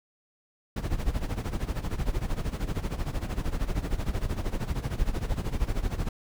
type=noise with tremolo; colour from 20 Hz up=brown; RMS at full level=-26 dBFS; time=0.76-6.09 s; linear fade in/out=5 ms; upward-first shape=sine; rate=13 Hz; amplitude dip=80%; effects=none